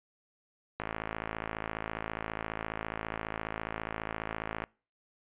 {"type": "click train", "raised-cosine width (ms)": 0.5, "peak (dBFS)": -19, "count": 211, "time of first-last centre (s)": [0.8, 4.639], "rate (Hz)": 54.7, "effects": ["noise-tail reverb RT60 0.4 s tail -26 dB re dry", "resampled to 8000 Hz"]}